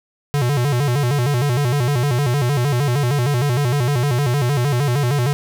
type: tone with vibrato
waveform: square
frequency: 132.7 Hz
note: C3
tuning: 25 cents sharp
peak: -16 dBFS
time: 0.34-5.33 s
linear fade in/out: 0 ms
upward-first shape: square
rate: 6.5 Hz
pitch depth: 150 cents each way
effects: 9-bit